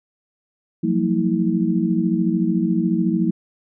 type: tone cluster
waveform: sine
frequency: 174.5 / 188.3 / 227.2 / 323.3 Hz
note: F3 / F#3 / A#3 / E4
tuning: -1 / +31 / -44 / -34 cents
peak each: -22 dBFS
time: 0.83-3.31 s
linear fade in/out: 10 ms
effects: none